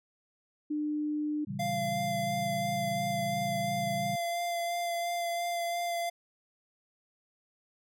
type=tone; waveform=sine; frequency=300 Hz; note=D4; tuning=37 cents sharp; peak=-29 dBFS; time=0.7-1.45 s; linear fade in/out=10 ms
type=chord; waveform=sine; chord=A# diminished seventh; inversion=none; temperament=equal; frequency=116.54 / 138.59 / 164.81 / 196 Hz; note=A#2 / C#3 / E3 / G3; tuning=0 / 0 / 0 / 0 cents; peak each=-42 / -39 / -42 / -37 dBFS; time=1.47-4.16 s; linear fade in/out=10 ms
type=tone with vibrato; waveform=square; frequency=690 Hz; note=F5; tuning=21 cents flat; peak=-31 dBFS; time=1.59-6.1 s; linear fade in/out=10 ms; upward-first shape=sine; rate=2.9 Hz; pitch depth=15 cents each way
effects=none